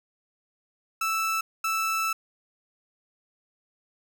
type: tone bursts at uneven times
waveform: 30% pulse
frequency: 1318.5 Hz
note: E6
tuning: in tune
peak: -22 dBFS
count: 2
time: 1.01-1.41 / 1.64-2.13 s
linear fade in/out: 5 ms
effects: none